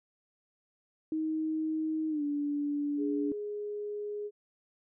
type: tone with pitch glide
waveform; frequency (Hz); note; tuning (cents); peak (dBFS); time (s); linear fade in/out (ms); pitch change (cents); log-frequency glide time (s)
sine; 314.6 to 290.2; D#4 to D4; +19 to -21; -29; 1.12-3.32; 2; -140; 2.09-2.23
type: tone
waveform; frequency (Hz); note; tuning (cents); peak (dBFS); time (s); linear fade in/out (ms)
sine; 415.3; G#4; 0; -34; 2.97-4.31; 50
effects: none